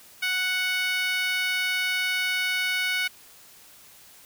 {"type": "tone with high-pass filter", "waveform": "10% pulse", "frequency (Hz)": 740, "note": "F#5", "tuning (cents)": 0, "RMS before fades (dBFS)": -26, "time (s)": [0.22, 3.08], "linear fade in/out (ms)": 10, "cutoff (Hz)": 1800, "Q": 4, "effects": ["white hiss -51 dBFS RMS until 4.25 s"]}